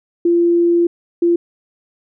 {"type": "tone bursts at uneven times", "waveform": "sine", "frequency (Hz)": 343.3, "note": "F4", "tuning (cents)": -30, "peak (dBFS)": -10, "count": 2, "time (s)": [[0.25, 0.87], [1.22, 1.36]], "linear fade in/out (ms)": 5, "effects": []}